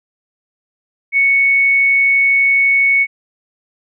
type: tone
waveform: sine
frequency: 2217 Hz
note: C#7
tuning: in tune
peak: -9 dBFS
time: 1.12-3.07 s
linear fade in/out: 50 ms
effects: none